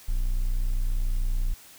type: tone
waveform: triangle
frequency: 30.09 Hz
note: B0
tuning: 44 cents flat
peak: -20 dBFS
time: 0.08-1.54 s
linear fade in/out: 10 ms
effects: white hiss -50 dBFS RMS until 1.78 s